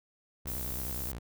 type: tone with vibrato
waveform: sawtooth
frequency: 63.2 Hz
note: B1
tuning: 41 cents sharp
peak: -34 dBFS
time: 0.45-1.19 s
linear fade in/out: 10 ms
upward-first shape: sine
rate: 9.7 Hz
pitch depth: 220 cents each way
type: noise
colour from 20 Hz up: violet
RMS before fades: -38 dBFS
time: 0.47-1.12 s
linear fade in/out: 5 ms
effects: none